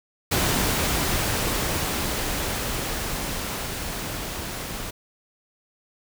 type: noise with level ramp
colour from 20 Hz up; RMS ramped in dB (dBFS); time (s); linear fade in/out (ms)
pink; -22 to -33; 0.31-4.91; 10
effects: none